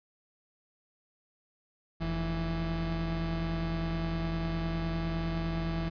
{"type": "tone pair together", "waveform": "35% pulse", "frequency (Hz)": [43.65, 164.81], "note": ["F1", "E3"], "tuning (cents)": [0, 0], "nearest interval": "octave + major seventh", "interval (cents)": 2300, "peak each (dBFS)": [-33, -30], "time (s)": [2, 5.9], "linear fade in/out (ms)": 20, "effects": ["resampled to 11025 Hz"]}